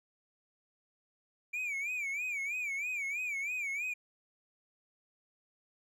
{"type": "tone with vibrato", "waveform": "triangle", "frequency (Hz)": 2339, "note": "D7", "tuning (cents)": -8, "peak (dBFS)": -32, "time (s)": [1.53, 3.94], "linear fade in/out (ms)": 10, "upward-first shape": "sine", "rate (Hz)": 3.1, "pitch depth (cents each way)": 130, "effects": []}